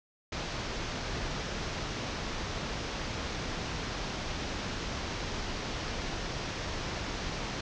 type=low-pass noise; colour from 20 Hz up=pink; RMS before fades=-36 dBFS; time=0.32-7.61 s; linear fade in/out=5 ms; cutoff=6300 Hz; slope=48 dB/octave; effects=none